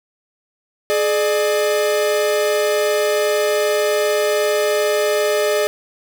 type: tone pair together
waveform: 45% pulse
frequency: 422.6 / 600 Hz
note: G#4 / D5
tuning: +30 / +37 cents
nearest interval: tritone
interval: 607 cents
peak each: -18 dBFS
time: 0.9-5.67 s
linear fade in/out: 0 ms
effects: none